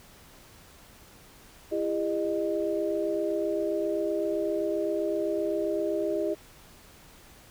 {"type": "tone cluster", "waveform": "sine", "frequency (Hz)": [335, 402.7, 613], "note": ["E4", "G4", "D#5"], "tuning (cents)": [28, 47, -26], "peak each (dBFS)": -30, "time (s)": [1.71, 6.35], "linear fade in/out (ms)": 20, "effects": ["pink hiss -53 dBFS RMS until 7.5 s"]}